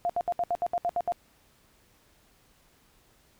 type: tone bursts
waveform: sine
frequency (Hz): 698.5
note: F5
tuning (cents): 0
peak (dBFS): -24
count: 10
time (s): 0.05-1.121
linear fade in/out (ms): 0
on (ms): 45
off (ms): 69
effects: pink hiss -63 dBFS RMS until 3.39 s